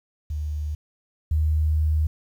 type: tone pair in turn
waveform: sine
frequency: 75.3 / 77.37 Hz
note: D2 / D#2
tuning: +44 / -9 cents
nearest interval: unison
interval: 47 cents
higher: second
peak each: -25 / -18 dBFS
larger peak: second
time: 0.3-0.75 / 1.31-2.07 s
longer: second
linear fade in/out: 5 ms
effects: 9-bit